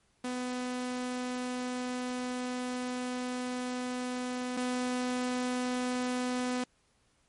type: tone pair in turn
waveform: sawtooth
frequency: 250 / 250 Hz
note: B3 / B3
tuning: +21 / +21 cents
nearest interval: unison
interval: 0 cents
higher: neither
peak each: -29 / -26 dBFS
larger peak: second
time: 0.24-4.57 / 4.57-6.64 s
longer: first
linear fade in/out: 5 ms
effects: pink hiss -70 dBFS RMS until 7.28 s + MP3 48 kbps